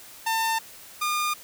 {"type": "tone pair in turn", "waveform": "sawtooth", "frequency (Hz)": [899, 1212.6], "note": ["A5", "D#6"], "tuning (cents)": [37, -45], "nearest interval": "perfect fourth", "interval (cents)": 518, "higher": "second", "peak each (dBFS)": [-19, -20], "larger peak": "first", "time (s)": [[0.26, 0.59], [1.01, 1.34]], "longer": "neither", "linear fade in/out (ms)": 10, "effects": ["white hiss -46 dBFS RMS until 1.43 s"]}